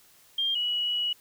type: tone pair in turn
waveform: sine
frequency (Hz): 3199 / 2926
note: G7 / F#7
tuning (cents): +34 / -20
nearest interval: major second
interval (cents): 154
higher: first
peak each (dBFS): -24 / -25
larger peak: first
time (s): 0.38-0.55 / 0.55-1.13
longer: second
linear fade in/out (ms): 5
effects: white hiss -58 dBFS RMS until 1.2 s